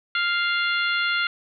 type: harmonic tone with a mistuned harmonic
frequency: 698.5 Hz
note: F5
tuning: in tune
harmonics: 2 / 3 / 4 / 5 / 6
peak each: -23 / -27 / -29 / -31 / -33 dBFS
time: 0.15-1.27 s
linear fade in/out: 2 ms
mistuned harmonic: 5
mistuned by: -29 cents
effects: none